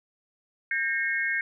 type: tone cluster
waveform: sine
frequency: 1600 / 1836 / 2171 Hz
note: G6 / A#6 / C#7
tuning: +35 / -27 / -37 cents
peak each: -29 dBFS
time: 0.71-1.41 s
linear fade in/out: 2 ms
effects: none